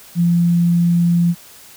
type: tone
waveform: sine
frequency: 172.1 Hz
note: F3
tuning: 25 cents flat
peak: -11 dBFS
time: 0.15-1.35 s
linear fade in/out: 50 ms
effects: white hiss -42 dBFS RMS until 1.76 s